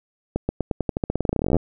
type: accelerating click train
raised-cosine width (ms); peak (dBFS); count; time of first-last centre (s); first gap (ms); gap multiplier
2; -8; 26; 0.36-1.567; 130; 0.9
effects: none

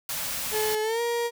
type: band-stop noise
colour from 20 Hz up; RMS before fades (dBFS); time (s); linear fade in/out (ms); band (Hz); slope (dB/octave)
white; -31; 0.09-0.75; 2; 290 to 470; 96
type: tone with pitch glide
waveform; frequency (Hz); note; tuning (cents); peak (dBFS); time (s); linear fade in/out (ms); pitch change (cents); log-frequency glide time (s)
35% pulse; 430 to 471.6; A4 to A#4; -40 to +20; -23; 0.51-1.31; 50; +160; 0.82-1.01
effects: none

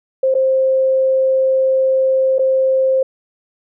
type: tone with dropouts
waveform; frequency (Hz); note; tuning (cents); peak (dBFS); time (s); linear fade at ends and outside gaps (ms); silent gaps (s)
sine; 527; C5; +12; -11; 0.23-3.03; 5; 0.342-0.35 / 2.384-2.392
effects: none

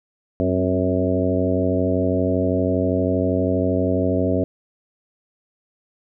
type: harmonic tone with a mistuned harmonic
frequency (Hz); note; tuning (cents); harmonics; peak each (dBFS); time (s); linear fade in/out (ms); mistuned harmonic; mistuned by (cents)
92.5; F#2; 0; 1 / 2 / 3 / 4 / 5 / 6 / 7; -24 / -26 / -22 / -27 / -26 / -26 / -26; 0.4-4.44; 0; 3; -45
effects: none

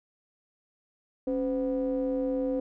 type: ring-modulated tone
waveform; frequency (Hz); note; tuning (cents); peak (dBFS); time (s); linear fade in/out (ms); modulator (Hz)
triangle; 117.9; A#2; +20; -21; 1.27-2.6; 5; 392
effects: none

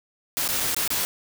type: noise with dropouts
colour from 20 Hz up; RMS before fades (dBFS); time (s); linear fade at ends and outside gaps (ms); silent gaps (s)
white; -25; 0.37-1.05; 0; 0.478-0.488 / 0.6-0.604 / 0.746-0.765 / 0.877-0.904
effects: none

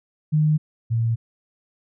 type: tone pair in turn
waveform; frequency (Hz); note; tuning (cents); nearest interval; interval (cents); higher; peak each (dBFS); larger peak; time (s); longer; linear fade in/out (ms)
sine; 153.2 / 114.77; D#3 / A#2; -27 / -27; perfect fourth; 500; first; -15 / -18; first; 0.32-0.58 / 0.9-1.16; neither; 20
effects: none

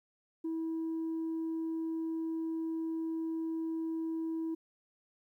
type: tone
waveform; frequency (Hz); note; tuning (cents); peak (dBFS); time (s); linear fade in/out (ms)
sine; 324.8; E4; -26; -31; 0.44-4.55; 10
effects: tanh soft clip ceiling -31 dBFS + 12-bit

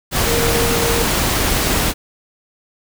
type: tone in noise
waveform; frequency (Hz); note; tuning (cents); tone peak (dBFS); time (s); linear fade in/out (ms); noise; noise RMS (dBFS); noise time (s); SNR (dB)
sine; 466.2; A#4; 0; -19; 0.24-1.06; 50; pink; -17; 0.11-1.94; -5
effects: none

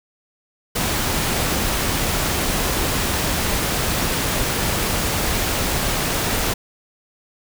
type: noise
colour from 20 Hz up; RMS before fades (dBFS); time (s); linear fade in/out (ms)
pink; -21; 0.75-6.54; 10
effects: none

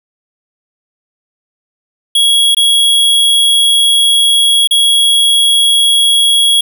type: tone with dropouts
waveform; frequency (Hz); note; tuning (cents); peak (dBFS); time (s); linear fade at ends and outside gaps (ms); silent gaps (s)
square; 3322; G#7; 0; -7; 2.15-6.61; 5; 2.548-2.568 / 4.674-4.709
effects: none

